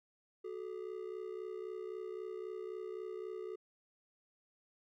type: ring-modulated tone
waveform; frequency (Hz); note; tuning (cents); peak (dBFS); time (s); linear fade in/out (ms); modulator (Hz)
triangle; 402.9; G4; +48; -36; 0.44-3.56; 10; 31.9
effects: none